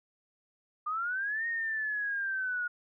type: linear two-way sweep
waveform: sine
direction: up then down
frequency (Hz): 1200 to 1864.7 to 1436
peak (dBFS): -30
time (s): 0.86-2.68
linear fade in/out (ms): 10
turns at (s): 1.47
effects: none